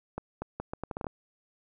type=accelerating click train; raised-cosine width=1 ms; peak=-20 dBFS; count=10; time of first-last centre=0.18-1.068 s; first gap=240 ms; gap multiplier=0.75; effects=none